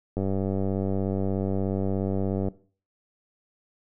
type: click train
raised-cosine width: 2 ms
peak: -15 dBFS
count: 225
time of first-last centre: 0.17-2.484 s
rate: 96.8 Hz
effects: noise-tail reverb RT60 0.4 s tail -17 dB re dry